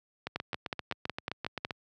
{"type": "two click trains", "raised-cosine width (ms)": 0.3, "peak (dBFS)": [-18, -16], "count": [12, 8], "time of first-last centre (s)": [[0.27, 1.708], [0.36, 1.649]], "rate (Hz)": [7.65, 5.43], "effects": ["high-pass 80 Hz 12 dB/octave"]}